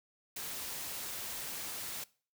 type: noise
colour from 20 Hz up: white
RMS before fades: -41 dBFS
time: 0.36-2.04 s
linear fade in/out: 5 ms
effects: noise-tail reverb RT60 0.4 s tail -21 dB re dry